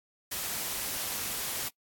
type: noise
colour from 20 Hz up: white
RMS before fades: -34 dBFS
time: 0.31-1.69 s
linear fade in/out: 10 ms
effects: noise-tail reverb RT60 0.1 s tail -23 dB re dry + AAC 64 kbps